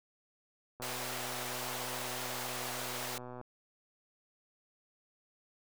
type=click train; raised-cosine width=1 ms; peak=-32 dBFS; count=325; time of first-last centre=0.8-3.413 s; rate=124 Hz
type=high-pass noise; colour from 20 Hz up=pink; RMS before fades=-40 dBFS; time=0.82-3.18 s; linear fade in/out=2 ms; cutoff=530 Hz; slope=24 dB/octave
effects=none